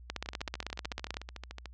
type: two click trains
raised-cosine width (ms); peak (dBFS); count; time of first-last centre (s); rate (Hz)
0.2; -24 / -17; 20 / 18; 0.26-1.657 / 0.1-1.169; 13.6 / 15.9
effects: added 60 Hz sine -48 dBFS peak until 1.73 s + low-pass 6000 Hz 12 dB/octave